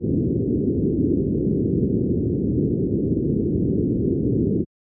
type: low-pass noise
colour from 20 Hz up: white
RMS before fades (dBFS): -20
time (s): 0-4.65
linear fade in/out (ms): 50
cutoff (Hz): 400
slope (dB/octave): 48
effects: high-pass 80 Hz 12 dB/octave